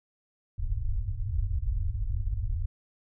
pink low-pass noise, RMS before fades -29 dBFS, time 0.58-2.66 s, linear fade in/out 5 ms, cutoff 110 Hz, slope 96 dB/octave, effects none

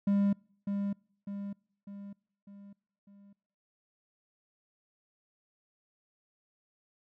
triangle tone with echo, 200.4 Hz, G3, 38 cents sharp, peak -22 dBFS, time 0.07-0.33 s, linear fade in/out 5 ms, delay 600 ms, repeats 5, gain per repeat -6 dB, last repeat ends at 3.33 s, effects noise-tail reverb RT60 0.6 s tail -26 dB re dry

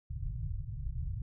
pink low-pass noise, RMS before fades -37 dBFS, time 0.1-1.22 s, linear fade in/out 2 ms, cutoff 150 Hz, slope 96 dB/octave, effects none

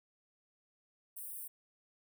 white high-pass noise, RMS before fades -45 dBFS, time 1.16-1.48 s, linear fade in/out 10 ms, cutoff 8500 Hz, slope 96 dB/octave, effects none

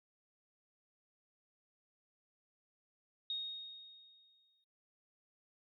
sine tone with exponential decay, 3729 Hz, A#7, in tune, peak -35 dBFS, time 3.3-4.64 s, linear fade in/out 2 ms, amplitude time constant 290 ms, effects noise-tail reverb RT60 0.8 s tail -21 dB re dry

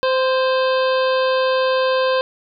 harmonic tone with a mistuned harmonic, 519 Hz, C5, 14 cents flat, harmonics 1 / 2 / 3 / 5 / 6 / 7 / 8 / 9, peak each -16 / -22 / -26 / -30 / -32 / -33 / -34 / -35 dBFS, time 0.03-2.21 s, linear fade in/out 0 ms, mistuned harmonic 3, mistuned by +29 cents, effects none

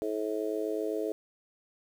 harmonic tone, 107.7 Hz, A2, 37 cents flat, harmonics 3 / 4 / 5 / 6, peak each -35 / -32 / -38 / -38 dBFS, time 0.02-1.12 s, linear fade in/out 0 ms, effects 9-bit

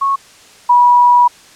sine tone pair in turn, 1100 / 972.7 Hz, C#6 / B5, -14 / -27 cents, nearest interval major second, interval 213 cents, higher first, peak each -11 / -5 dBFS, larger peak second, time 0.01-0.16 / 0.69-1.28 s, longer second, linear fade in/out 10 ms, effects white hiss -42 dBFS RMS until 1.55 s + low-pass 8000 Hz 12 dB/octave

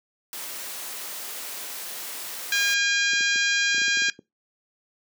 white noise, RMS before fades -35 dBFS, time 0.33-2.74 s, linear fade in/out 0 ms
harmonic tone, 810 Hz, G#5, 43 cents flat, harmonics 2 / 3 / 4 / 5 / 6 / 7 / 8 / 9, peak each -23 / -27 / -29 / -31 / -33 / -34 / -35 / -36 dBFS, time 2.52-4.1 s, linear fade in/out 2 ms
clicks, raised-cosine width 3 ms, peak -24 dBFS, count 11, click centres 3.134 / 3.208 / 3.359 / 3.746 / 3.781 / 3.817 / 3.881 / 3.972 / 4.02 / 4.086 / 4.191 s
effects noise-tail reverb RT60 0.2 s tail -19 dB re dry + high-pass 300 Hz 12 dB/octave

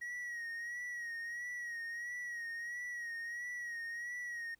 triangle tone with vibrato, 1900 Hz, A#6, 33 cents sharp, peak -38 dBFS, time 0.01-4.55 s, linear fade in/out 10 ms, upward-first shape sine, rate 1.5 Hz, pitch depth 51 cents each way, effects pink hiss -75 dBFS RMS until 4.59 s

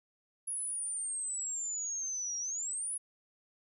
sine exponential two-way sweep, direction down then up, 10548 to 5640 to 10548 Hz, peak -34 dBFS, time 0.47-2.98 s, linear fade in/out 10 ms, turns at 2.39 s, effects none

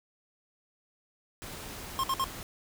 pink noise, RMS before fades -42 dBFS, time 1.42-2.43 s, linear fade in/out 0 ms
square tone bursts, 1068 Hz, C6, 35 cents sharp, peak -27 dBFS, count 3, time 1.99-2.241 s, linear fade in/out 0 ms, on 45 ms, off 58 ms
effects none

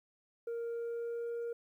sine tone with pitch glide, 466.2 to 469.2 Hz, A#4 to A#4, 0 to +11 cents, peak -33 dBFS, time 0.47-1.53 s, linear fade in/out 5 ms, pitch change +11 cents, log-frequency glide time 0.65-1.29 s, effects tanh soft clip ceiling -35 dBFS + 12-bit

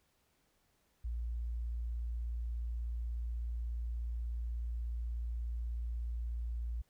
sine tone, 58.27 Hz, A#1, in tune, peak -35 dBFS, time 1.04-6.82 s, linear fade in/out 10 ms, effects pink hiss -75 dBFS RMS until 6.89 s

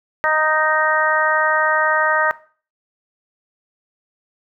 harmonic tone, 310.7 Hz, D#4, 2 cents flat, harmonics 2 / 3 / 4 / 5 / 6, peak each -21 / -21 / -21 / -21 / -21 dBFS, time 0.24-2.31 s, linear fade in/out 0 ms, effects noise-tail reverb RT60 0.4 s tail -17 dB re dry

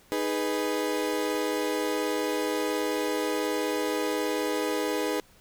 35% pulse chord, G# minor, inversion second, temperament equal, 311.1 / 415.3 / 493.9 Hz, D#4 / G#4 / B4, 0 / 0 / 0 cents, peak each -29 dBFS, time 0.12-5.2 s, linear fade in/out 0 ms, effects pink hiss -58 dBFS RMS until 5.4 s

